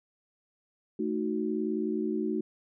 sine chord, D# diminished, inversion second, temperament equal, 220 / 311.1 / 370 Hz, A3 / D#4 / F#4, 0 / 0 / 0 cents, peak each -32 dBFS, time 0.99-2.41 s, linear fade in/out 5 ms, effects none

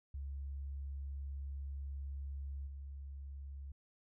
sine tone with level steps, 69.3 Hz, C#2, in tune, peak -40 / -44 dBFS, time 0.14-3.72 s, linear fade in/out 5 ms, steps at 2.66 s, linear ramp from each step 20 ms, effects none

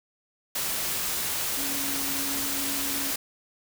sine tone in noise, 277.2 Hz, C#4, in tune, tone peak -36 dBFS, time 1.57-3.11 s, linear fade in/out 5 ms, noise white, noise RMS -29 dBFS, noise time 0.55-3.16 s, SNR -10 dB, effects none

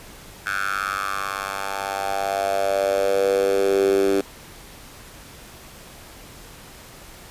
10% pulse tone with high-pass filter sweep, 98 Hz, G2, in tune, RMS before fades -22 dBFS, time 0.46-4.21 s, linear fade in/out 5 ms, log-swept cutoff 1500 to 340 Hz, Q 5.7, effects pink hiss -43 dBFS RMS until 7.3 s + resampled to 32000 Hz

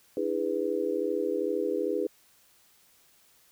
sine chord, E dominant seventh, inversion third, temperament just, 296.7 / 329.6 / 412 / 494.4 Hz, D4 / E4 / G#4 / B4, +18 / 0 / -14 / +2 cents, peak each -35 / -33 / -30 / -31 dBFS, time 0.17-2.07 s, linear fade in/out 2 ms, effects white hiss -62 dBFS RMS until 3.51 s

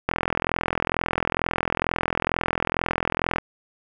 click train, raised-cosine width 0.5 ms, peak -6 dBFS, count 140, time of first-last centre 0.09-3.384 s, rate 42.2 Hz, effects none

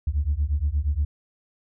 sine beating tone pair, 69 / 77.5 Hz, C#2 / D#2, -7 / -6 cents, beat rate 8.5 Hz, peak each -23 dBFS, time 0.07-1.05 s, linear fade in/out 5 ms, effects tanh soft clip ceiling -15 dBFS

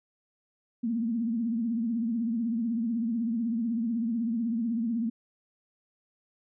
sine tone with vibrato, 230.1 Hz, A#3, 22 cents flat, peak -26 dBFS, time 0.83-5.1 s, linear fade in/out 10 ms, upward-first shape triangle, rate 16 Hz, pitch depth 120 cents each way, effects none

